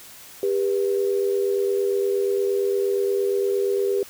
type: tone pair together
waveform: sine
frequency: 398.2 / 486.8 Hz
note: G4 / B4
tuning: +27 / -25 cents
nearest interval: minor third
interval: 348 cents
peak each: -20 / -26 dBFS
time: 0.43-4.03 s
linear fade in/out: 2 ms
effects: white hiss -44 dBFS RMS until 4.09 s